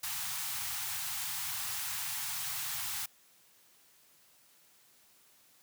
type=band-stop noise; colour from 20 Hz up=white; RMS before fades=-37 dBFS; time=0.03-3.06 s; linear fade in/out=5 ms; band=160 to 740 Hz; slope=96 dB/octave; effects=white hiss -64 dBFS RMS until 5.62 s + high-pass 80 Hz 12 dB/octave